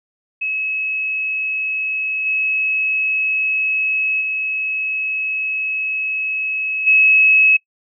sine tone with level steps, 2574 Hz, E7, 42 cents flat, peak -19 / -16 / -19 / -9 dBFS, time 0.41-7.57 s, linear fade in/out 10 ms, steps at 2.25 / 4.2 / 6.86 s, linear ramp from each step 20 ms, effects noise-tail reverb RT60 0.1 s tail -24 dB re dry

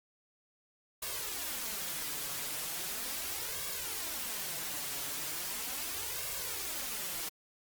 white noise with flanger, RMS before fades -38 dBFS, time 1.02-7.29 s, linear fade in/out 5 ms, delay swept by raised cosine 1.8 to 7.1 ms, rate 0.38 Hz, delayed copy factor +0.7, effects Opus 48 kbps

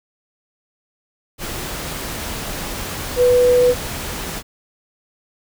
sine tone in noise, 493.9 Hz, B4, in tune, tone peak -10 dBFS, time 3.16-3.75 s, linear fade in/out 50 ms, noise pink, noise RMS -27 dBFS, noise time 1.38-4.43 s, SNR +14 dB, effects none

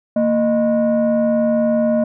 sine tone pair together, 230.5 / 615.4 Hz, A#3 / D#5, -19 / -19 cents, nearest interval octave + perfect fourth, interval 1700 cents, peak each -14 dBFS, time 0.16-2.04 s, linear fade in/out 5 ms, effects tanh soft clip ceiling -10 dBFS

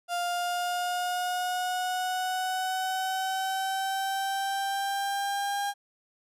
35% pulse linear sweep, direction up, 698.5 to 808 Hz, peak -26 dBFS, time 0.08-5.74 s, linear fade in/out 50 ms, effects resampled to 32000 Hz

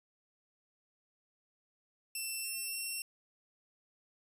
5% pulse tone with pitch steps, 2680 / 2699 / 2717 Hz, E7 / E7 / F7, +28 / +40 / -48 cents, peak -28 dBFS, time 2.15-3.02 s, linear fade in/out 2 ms, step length 290 ms, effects resampled to 32000 Hz

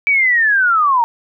sine linear sweep, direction down, 2317 to 904 Hz, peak -10 dBFS, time 0.07-1.04 s, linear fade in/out 0 ms, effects none

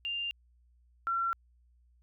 sine tone pair in turn, 2795 / 1360.1 Hz, F7 / F6, +1 / -46 cents, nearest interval octave, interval 1247 cents, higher first, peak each -32 / -28 dBFS, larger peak second, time 0.05-0.31 / 1.07-1.33 s, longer neither, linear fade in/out 0 ms, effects added 60 Hz sine -62 dBFS peak until 2.02 s

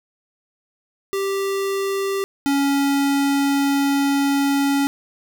square tone pair in turn, 392 / 279.3 Hz, G4 / C#4, 0 / +13 cents, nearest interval tritone, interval 587 cents, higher first, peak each -21 / -17 dBFS, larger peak second, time 1.13-2.24 / 2.46-4.87 s, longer second, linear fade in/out 0 ms, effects none

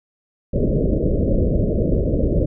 pink low-pass noise, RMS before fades -18 dBFS, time 0.53-2.46 s, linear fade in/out 10 ms, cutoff 610 Hz, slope 96 dB/octave, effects none

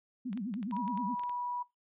sine tone with vibrato, 220 Hz, A3, in tune, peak -34 dBFS, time 0.25-1.15 s, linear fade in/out 10 ms, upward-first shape sine, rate 9.6 Hz, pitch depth 290 cents each way
clicks, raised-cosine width 0.2 ms, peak -32 dBFS, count 11, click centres 0.33 / 0.375 / 0.54 / 0.629 / 0.711 / 0.766 / 0.879 / 0.975 / 1.195 / 1.236 / 1.295 s
sine tone with pitch glide, 970 to 976.2 Hz, B5 to B5, -31 to -20 cents, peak -34 dBFS, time 0.72-1.63 s, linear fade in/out 10 ms, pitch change +11 cents, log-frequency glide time 0.85-1.14 s
effects noise-tail reverb RT60 0.2 s tail -21 dB re dry + resampled to 8000 Hz

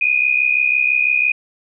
sine tone pair together, 2436 / 2502 Hz, D#7 / D#7, -37 / +9 cents, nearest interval unison, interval 46 cents, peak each -16 dBFS, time 0.01-1.32 s, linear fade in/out 5 ms, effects none

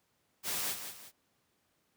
white noise with echo, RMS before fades -35 dBFS, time 0.43-0.76 s, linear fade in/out 50 ms, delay 180 ms, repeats 2, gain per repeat -8 dB, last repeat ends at 1.12 s, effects pink hiss -75 dBFS RMS until 1.96 s + high-pass 100 Hz 12 dB/octave

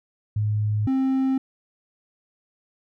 sine / triangle tone pair in turn, 105.8 / 264.8 Hz, G#2 / C4, +33 / +21 cents, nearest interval octave + major third, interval 1588 cents, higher second, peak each -20 / -17 dBFS, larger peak second, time 0.36-0.87 / 0.87-1.38 s, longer neither, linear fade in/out 5 ms, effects none

